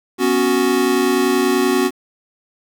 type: chord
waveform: square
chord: B suspended second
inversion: none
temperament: equal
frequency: 246.9 / 277.2 / 370 Hz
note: B3 / C#4 / F#4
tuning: 0 / 0 / 0 cents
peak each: -21 / -20 / -17 dBFS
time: 0.18-1.91 s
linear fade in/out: 50 ms
effects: 7-bit